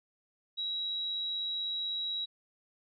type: tone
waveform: sine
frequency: 3868 Hz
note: B7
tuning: 37 cents flat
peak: -32 dBFS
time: 0.57-2.26 s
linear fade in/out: 20 ms
effects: none